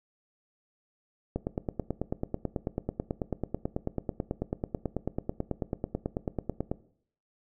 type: click train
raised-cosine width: 2 ms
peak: -16 dBFS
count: 50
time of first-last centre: 1.36-6.715 s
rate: 9.15 Hz
effects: noise-tail reverb RT60 0.6 s tail -18 dB re dry